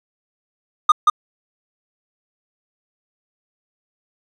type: tone with echo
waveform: triangle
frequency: 1221 Hz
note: D#6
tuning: 33 cents flat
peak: -5 dBFS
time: 0.89-0.92 s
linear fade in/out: 5 ms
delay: 180 ms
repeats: 1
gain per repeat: -2 dB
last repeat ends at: 1.1 s
effects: resampled to 22050 Hz